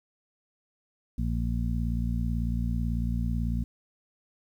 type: harmonic tone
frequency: 58.1 Hz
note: A#1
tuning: 5 cents flat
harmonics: 1 / 2 / 3 / 4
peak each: -28 / -32 / -34 / -34 dBFS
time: 1.18-3.64 s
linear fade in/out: 5 ms
effects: 10-bit